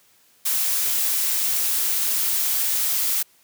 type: noise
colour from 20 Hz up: blue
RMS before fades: -22 dBFS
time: 0.45-3.23 s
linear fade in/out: 10 ms
effects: white hiss -58 dBFS RMS until 3.43 s + high-pass 80 Hz 12 dB/octave